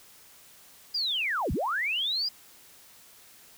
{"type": "linear two-way sweep", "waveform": "sine", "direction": "down then up", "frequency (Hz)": [4978, 36.71, 4978], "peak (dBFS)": -26, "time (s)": [0.94, 2.29], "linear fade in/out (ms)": 10, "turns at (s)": 1.52, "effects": ["white hiss -54 dBFS RMS until 3.57 s"]}